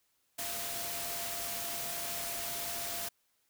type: tone in noise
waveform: sine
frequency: 688 Hz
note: F5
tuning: 26 cents flat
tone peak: -45 dBFS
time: 0.38-3.09 s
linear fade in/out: 10 ms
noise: white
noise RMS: -38 dBFS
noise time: 0.38-3.09 s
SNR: -10 dB
effects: white hiss -75 dBFS RMS until 3.49 s